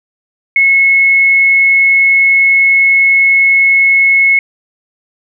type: tone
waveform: sine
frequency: 2185 Hz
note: C#7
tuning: 26 cents flat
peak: -5 dBFS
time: 0.56-4.39 s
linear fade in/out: 2 ms
effects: none